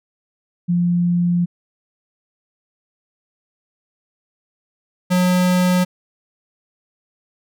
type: tone pair in turn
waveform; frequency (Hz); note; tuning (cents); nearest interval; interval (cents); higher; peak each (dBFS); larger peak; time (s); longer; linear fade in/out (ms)
sine / square; 174.61 / 181.11; F3 / F#3; 0 / -37; minor second; 63; second; -14; neither; 0.68-1.46 / 5.1-5.85; first; 20
effects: none